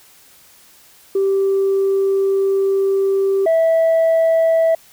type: tone pair in turn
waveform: sine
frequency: 390.2 / 654.2 Hz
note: G4 / E5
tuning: -8 / -13 cents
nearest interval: major sixth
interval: 895 cents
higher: second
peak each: -12 / -9 dBFS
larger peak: second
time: 1.15-3.46 / 3.46-4.75 s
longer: first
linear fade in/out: 5 ms
effects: tanh soft clip ceiling -10 dBFS + white hiss -48 dBFS RMS until 4.92 s